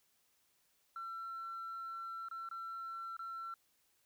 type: tone with dropouts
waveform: sine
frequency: 1349 Hz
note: E6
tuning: 40 cents sharp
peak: -40 dBFS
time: 0.96-3.54 s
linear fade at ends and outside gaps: 2 ms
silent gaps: 2.286-2.312 / 2.489-2.512 / 3.167-3.192 s
effects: tanh soft clip ceiling -39 dBFS + white hiss -75 dBFS RMS until 4.05 s